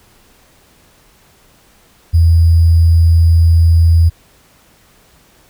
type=tone with sample-and-hold; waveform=sine; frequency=83 Hz; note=E2; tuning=12 cents sharp; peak=-5 dBFS; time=2.13-4.1 s; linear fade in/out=20 ms; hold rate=4900 Hz; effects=pink hiss -49 dBFS RMS until 5.49 s